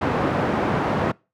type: band-pass noise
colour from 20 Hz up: pink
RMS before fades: -22 dBFS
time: 0.01-1.12 s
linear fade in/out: 10 ms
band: 120 to 1300 Hz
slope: 12 dB/octave
effects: noise-tail reverb RT60 0.3 s tail -25 dB re dry + high-pass 60 Hz 12 dB/octave